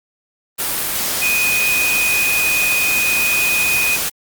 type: tone in noise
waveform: sine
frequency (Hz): 2489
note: D#7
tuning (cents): 0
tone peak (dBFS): -15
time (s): 1.21-3.97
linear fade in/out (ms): 20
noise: white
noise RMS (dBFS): -20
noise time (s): 0.58-4.1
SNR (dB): +2
effects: Opus 32 kbps